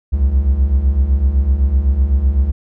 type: beating tone pair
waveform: triangle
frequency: 62 / 69.9 Hz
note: B1 / C#2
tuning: +7 / +15 cents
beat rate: 7.9 Hz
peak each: -15 / -10 dBFS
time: 0.12-2.52 s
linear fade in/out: 20 ms
effects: none